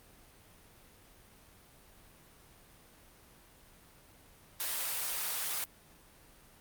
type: high-pass noise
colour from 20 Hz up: white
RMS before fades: -35 dBFS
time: 4.6-5.64 s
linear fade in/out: 0 ms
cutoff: 650 Hz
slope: 12 dB/octave
effects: pink hiss -59 dBFS RMS until 6.6 s + Opus 32 kbps